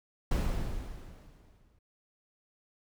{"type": "noise with exponential decay", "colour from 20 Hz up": "brown", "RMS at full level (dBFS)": -26, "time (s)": [0.31, 1.79], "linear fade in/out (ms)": 5, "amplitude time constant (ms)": 320, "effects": []}